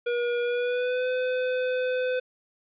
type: tone with pitch glide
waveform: square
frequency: 480.4 to 506.3 Hz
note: B4 to B4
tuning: -48 to +43 cents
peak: -25 dBFS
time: 0.06-2.2 s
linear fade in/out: 10 ms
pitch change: +91 cents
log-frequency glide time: 0.42-1.08 s
effects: resampled to 8000 Hz + 10-bit